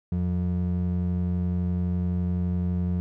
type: ring-modulated tone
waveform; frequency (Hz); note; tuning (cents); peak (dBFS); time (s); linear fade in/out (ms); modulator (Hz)
triangle; 131.9; C3; +14; -18; 0.12-3; 0; 45.9
effects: none